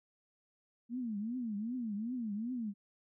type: tone with vibrato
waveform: sine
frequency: 227.1 Hz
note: A#3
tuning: 45 cents flat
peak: -35 dBFS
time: 0.89-2.74 s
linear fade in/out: 50 ms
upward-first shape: triangle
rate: 2.6 Hz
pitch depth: 240 cents each way
effects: none